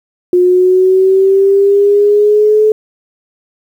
sine linear sweep, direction up, 357.2 to 432 Hz, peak -5 dBFS, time 0.33-2.72 s, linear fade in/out 2 ms, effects 7-bit

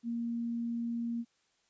sine tone, 234 Hz, A#3, 7 cents sharp, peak -32 dBFS, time 0.03-1.25 s, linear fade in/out 50 ms, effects white hiss -73 dBFS RMS until 1.69 s + resampled to 16000 Hz

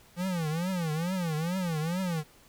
square tone with vibrato, 170 Hz, F3, 46 cents flat, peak -29 dBFS, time 0.16-2.24 s, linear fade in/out 50 ms, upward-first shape triangle, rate 2.3 Hz, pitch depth 220 cents each way, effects pink hiss -58 dBFS RMS until 2.48 s

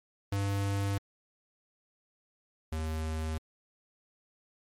square tone pair in turn, 99.5 / 78.97 Hz, G2 / D#2, +26 / +26 cents, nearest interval major third, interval 400 cents, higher first, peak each -29 / -32 dBFS, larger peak first, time 0.32-0.98 / 2.72-3.38 s, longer neither, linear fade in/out 5 ms, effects MP3 64 kbps

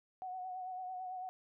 sine tone with vibrato, 740 Hz, F#5, in tune, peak -40 dBFS, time 0.22-1.29 s, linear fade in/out 0 ms, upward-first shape sine, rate 9 Hz, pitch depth 32 cents each way, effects none

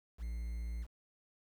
triangle tone with quantisation, 57.5 Hz, A#1, 23 cents flat, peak -35 dBFS, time 0.18-0.87 s, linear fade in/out 50 ms, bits 10, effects none

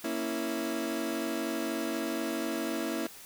30% pulse chord, A# diminished, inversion none, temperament equal, 233.1 / 277.2 / 329.6 Hz, A#3 / C#4 / E4, 0 / 0 / 0 cents, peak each -34 / -34 / -31 dBFS, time 0.04-3.07 s, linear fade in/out 5 ms, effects white hiss -49 dBFS RMS until 3.25 s

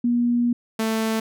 sine / sawtooth tone pair in turn, 240 / 221.8 Hz, B3 / A3, -49 / +14 cents, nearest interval minor second, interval 137 cents, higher first, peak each -17 dBFS, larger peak neither, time 0.04-0.53 / 0.79-1.2 s, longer first, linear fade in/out 5 ms, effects none

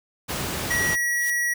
pink noise, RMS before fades -28 dBFS, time 0.28-0.96 s, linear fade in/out 20 ms
square tone, 1922 Hz, B6, 48 cents flat, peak -22 dBFS, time 0.7-1.54 s, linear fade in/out 10 ms
blue noise with exponential growth, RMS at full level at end -31 dBFS, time 1-1.3 s, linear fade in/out 1 ms, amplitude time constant 64 ms
effects high-pass 60 Hz 12 dB/octave

